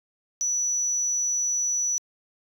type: tone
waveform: sine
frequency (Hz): 5920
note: F#8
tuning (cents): 0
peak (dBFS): -21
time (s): 0.41-1.98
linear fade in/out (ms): 0
effects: tanh soft clip ceiling -20 dBFS